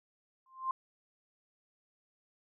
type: tone with exponential growth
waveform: sine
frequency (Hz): 1049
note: C6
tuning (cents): +4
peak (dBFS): -27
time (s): 0.46-0.71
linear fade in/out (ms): 2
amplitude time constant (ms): 53
effects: none